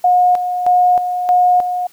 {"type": "tone with tremolo", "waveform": "sine", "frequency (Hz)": 721, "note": "F#5", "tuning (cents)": -45, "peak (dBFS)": -8, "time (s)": [0.04, 1.87], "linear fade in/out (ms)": 5, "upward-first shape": "square", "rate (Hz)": 1.6, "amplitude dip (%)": 60, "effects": ["white hiss -49 dBFS RMS until 1.92 s"]}